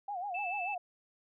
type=tone with vibrato; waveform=sine; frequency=763 Hz; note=G5; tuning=47 cents flat; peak=-35 dBFS; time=0.08-0.78 s; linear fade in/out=5 ms; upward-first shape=sine; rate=6.8 Hz; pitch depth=150 cents each way
type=tone; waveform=sine; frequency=2637 Hz; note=E7; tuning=in tune; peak=-36 dBFS; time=0.34-0.75 s; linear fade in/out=10 ms
effects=none